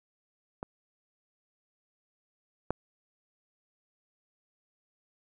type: clicks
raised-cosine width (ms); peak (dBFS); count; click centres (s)
1; -22 / -14; 2; 0.629 / 2.706
effects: none